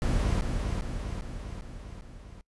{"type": "noise with echo", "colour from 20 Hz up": "brown", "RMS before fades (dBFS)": -26, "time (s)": [0.02, 0.41], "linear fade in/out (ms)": 0, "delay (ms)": 400, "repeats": 5, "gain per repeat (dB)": -4, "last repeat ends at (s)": 2.41, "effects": ["noise-tail reverb RT60 0.1 s tail -23 dB re dry", "resampled to 24000 Hz"]}